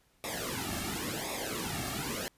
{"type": "noise with flanger", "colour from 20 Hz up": "pink", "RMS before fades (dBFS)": -36, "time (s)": [0.24, 2.28], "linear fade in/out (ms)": 0, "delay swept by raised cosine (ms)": [0.66, 2.06], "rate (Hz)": 0.93, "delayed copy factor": -0.85, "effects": ["pink hiss -69 dBFS RMS until 2.37 s", "resampled to 32000 Hz"]}